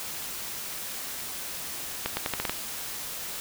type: accelerating click train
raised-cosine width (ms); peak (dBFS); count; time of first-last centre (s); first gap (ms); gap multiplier
0.3; -11; 7; 2.06-2.496; 110; 0.83
effects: white hiss -36 dBFS RMS until 3.4 s